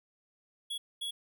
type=tone bursts at uneven times; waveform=square; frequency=3356 Hz; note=G#7; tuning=17 cents sharp; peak=-35 dBFS; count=2; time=0.7-0.78 / 1.01-1.11 s; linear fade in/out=10 ms; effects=none